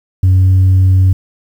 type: tone with pitch glide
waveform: sine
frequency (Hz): 93 to 93.7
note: F#2 to F#2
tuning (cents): +9 to +22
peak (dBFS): -3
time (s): 0.23-1.13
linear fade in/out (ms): 5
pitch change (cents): +13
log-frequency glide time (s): 0.34-0.5
effects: tanh soft clip ceiling -4 dBFS + 7-bit